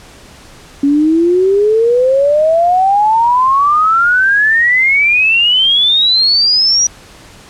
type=exponential sweep; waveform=sine; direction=up; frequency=277.2 to 5840 Hz; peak=-7 dBFS; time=0.83-6.87 s; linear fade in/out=5 ms; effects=pink hiss -38 dBFS RMS until 7.49 s + low-pass 9000 Hz 12 dB/octave